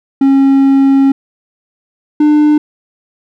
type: tone pair in turn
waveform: triangle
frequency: 272.4 / 299.8 Hz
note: C#4 / D4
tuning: -30 / +36 cents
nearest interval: major second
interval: 166 cents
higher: second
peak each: -3 dBFS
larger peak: neither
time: 0.21-1.12 / 2.2-2.58 s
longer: first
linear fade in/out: 5 ms
effects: none